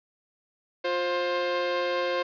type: tone pair together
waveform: sawtooth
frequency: 353.6 / 528 Hz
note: F4 / C5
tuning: +22 / +16 cents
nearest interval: perfect fifth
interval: 694 cents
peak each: -28 / -22 dBFS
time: 0.84-2.23 s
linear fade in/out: 10 ms
effects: resampled to 11025 Hz + 9-bit